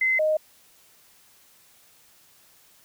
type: tone pair in turn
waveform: sine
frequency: 2056 / 620.1 Hz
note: C7 / D#5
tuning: -31 / -6 cents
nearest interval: octave + major sixth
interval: 2075 cents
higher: first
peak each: -19 dBFS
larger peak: neither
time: 0.01-0.19 / 0.19-0.37 s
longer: neither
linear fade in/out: 5 ms
effects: white hiss -57 dBFS RMS until 2.84 s